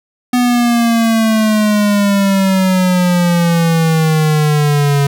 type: exponential sweep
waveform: square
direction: down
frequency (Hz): 248.3 to 140.4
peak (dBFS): -10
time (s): 0.33-5.07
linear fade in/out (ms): 5
effects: none